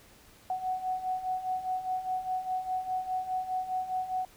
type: beating tone pair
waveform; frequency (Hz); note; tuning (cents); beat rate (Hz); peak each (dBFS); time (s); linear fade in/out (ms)
sine; 740 / 744.9; F#5 / F#5; 0 / +11; 4.9; -36 / -31; 0.5-4.25; 2
effects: pink hiss -57 dBFS RMS until 4.36 s